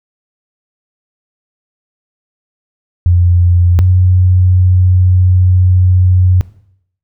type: tone pair in turn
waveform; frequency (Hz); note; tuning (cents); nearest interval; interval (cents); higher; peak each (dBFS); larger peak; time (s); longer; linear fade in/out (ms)
sine; 88 / 91.45; F2 / F#2; +14 / -20; minor second; 66; second; -5; neither; 3.06-3.79 / 3.79-6.41; second; 0
effects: noise-tail reverb RT60 0.7 s tail -18 dB re dry